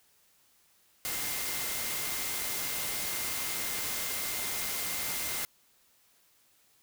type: tone in noise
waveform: sine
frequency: 2094 Hz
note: C7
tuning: 1 cent sharp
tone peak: -44 dBFS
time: 1.05-5.45 s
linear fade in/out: 0 ms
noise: white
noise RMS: -34 dBFS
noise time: 1.05-5.45 s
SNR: -13 dB
effects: white hiss -66 dBFS RMS until 6.82 s